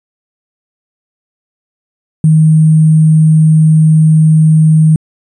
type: tone with sample-and-hold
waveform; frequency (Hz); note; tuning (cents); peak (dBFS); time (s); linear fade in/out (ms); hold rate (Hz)
sine; 157.3; D#3; +19; -3; 2.24-4.96; 2; 8820
effects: resampled to 22050 Hz